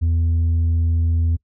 sine tone with tanh clipping, 82.8 Hz, E2, 8 cents sharp, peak -16 dBFS, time 0.01-1.37 s, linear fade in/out 20 ms, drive 3 dB, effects noise-tail reverb RT60 0.1 s tail -23 dB re dry

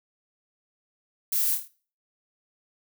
violet noise with echo, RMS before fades -26 dBFS, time 1.32-1.55 s, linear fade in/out 5 ms, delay 26 ms, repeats 5, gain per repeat -5 dB, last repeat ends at 1.68 s, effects noise-tail reverb RT60 0.4 s tail -19 dB re dry

